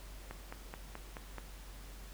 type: click train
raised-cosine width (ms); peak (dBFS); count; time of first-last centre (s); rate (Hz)
0.5; -28; 6; 0.31-1.383; 4.66
effects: added 47 Hz sine -48 dBFS peak until 2.13 s + pink hiss -55 dBFS RMS until 2.13 s